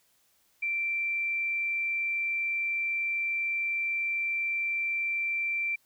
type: tone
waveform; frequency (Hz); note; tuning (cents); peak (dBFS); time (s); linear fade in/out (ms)
sine; 2349; D7; 0; -27; 0.62-5.76; 10
effects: white hiss -68 dBFS RMS until 5.85 s